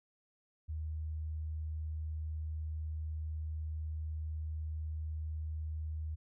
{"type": "tone", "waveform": "sine", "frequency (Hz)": 78, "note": "D#2", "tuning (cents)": 5, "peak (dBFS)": -36, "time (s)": [0.68, 6.16], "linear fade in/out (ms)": 20, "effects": []}